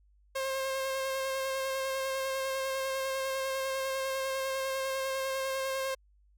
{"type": "tone with vibrato", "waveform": "sawtooth", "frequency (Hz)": 533, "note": "C5", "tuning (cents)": 32, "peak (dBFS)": -27, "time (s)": [0.35, 5.95], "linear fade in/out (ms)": 10, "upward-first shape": "square", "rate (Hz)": 10, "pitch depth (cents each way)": 12, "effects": ["added 50 Hz sine -61 dBFS peak until 6.37 s"]}